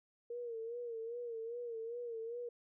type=tone with vibrato; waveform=sine; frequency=466.2 Hz; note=A#4; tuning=in tune; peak=-40 dBFS; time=0.3-2.49 s; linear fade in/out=5 ms; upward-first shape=sine; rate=2.5 Hz; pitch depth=71 cents each way; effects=none